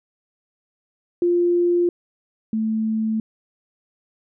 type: tone pair in turn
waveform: sine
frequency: 349.2 / 220 Hz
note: F4 / A3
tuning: 0 / 0 cents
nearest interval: minor sixth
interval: 800 cents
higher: first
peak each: -15 / -19 dBFS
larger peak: first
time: 1.22-1.89 / 2.53-3.2 s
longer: neither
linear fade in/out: 2 ms
effects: none